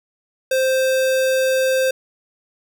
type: tone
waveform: square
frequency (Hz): 523.3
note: C5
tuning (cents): 0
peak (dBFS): -16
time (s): 0.51-1.91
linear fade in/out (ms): 5
effects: none